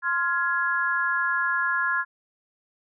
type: chord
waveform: sine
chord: F minor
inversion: second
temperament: just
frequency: 1047.7 / 1396.9 / 1676.3 Hz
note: C6 / F6 / Ab6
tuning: +2 / 0 / +16 cents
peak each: -28 / -26 / -25 dBFS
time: 0.02-2.05 s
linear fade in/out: 50 ms
effects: none